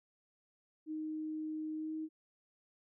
sine tone with pitch glide, 311.1 to 314.5 Hz, D#4 to D#4, 0 to +19 cents, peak -37 dBFS, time 0.86-2.09 s, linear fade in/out 50 ms, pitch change +19 cents, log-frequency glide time 1.75-1.94 s, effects none

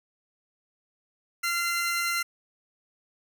sawtooth tone pair together, 1380 / 2065 Hz, F6 / C7, -21 / -23 cents, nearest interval perfect fifth, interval 698 cents, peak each -25 dBFS, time 1.43-2.23 s, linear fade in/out 10 ms, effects none

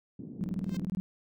pink band-pass noise, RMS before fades -42 dBFS, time 0.19-0.86 s, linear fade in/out 5 ms, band 160 to 290 Hz, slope 24 dB/octave
sine tone bursts, 186.5 Hz, F#3, 14 cents sharp, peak -29 dBFS, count 12, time 0.41-1 s, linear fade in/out 0 ms, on 29 ms, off 22 ms
5% pulse tone with exponential growth, 523.3 Hz, C5, in tune, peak -32 dBFS, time 0.62-0.77 s, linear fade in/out 5 ms, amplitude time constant 32 ms
effects none

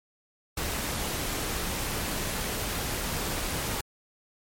pink noise, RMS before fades -31 dBFS, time 0.57-3.81 s, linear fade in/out 5 ms, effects MP3 64 kbps

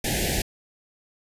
pink band-stop noise, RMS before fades -25 dBFS, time 0.04-0.42 s, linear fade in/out 5 ms, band 840 to 1600 Hz, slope 96 dB/octave, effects resampled to 32000 Hz

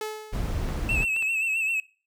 sawtooth tone with exponential decay, 430.6 Hz, A4, 37 cents flat, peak -24 dBFS, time 0.01-0.75 s, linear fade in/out 2 ms, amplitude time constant 160 ms
brown noise, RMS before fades -28 dBFS, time 0.32-1.05 s, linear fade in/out 20 ms
clicks, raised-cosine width 0.3 ms, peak -25 dBFS, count 4, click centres 0.689 / 1.022 / 1.164 / 1.225 s
triangle tone with vibrato, 2637 Hz, E7, in tune, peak -22 dBFS, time 0.89-1.8 s, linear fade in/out 2 ms, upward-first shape sine, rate 7.6 Hz, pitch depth 57 cents each way
effects noise-tail reverb RT60 0.4 s tail -22 dB re dry

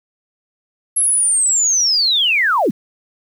sine linear sweep, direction down, 11175 to 144.4 Hz, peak -12 dBFS, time 0.96-2.71 s, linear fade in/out 10 ms, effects 7-bit

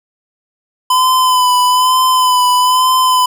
square tone with vibrato, 1010 Hz, B5, 39 cents sharp, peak -9 dBFS, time 0.9-3.26 s, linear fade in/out 5 ms, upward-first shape sine, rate 1.1 Hz, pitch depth 28 cents each way, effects none

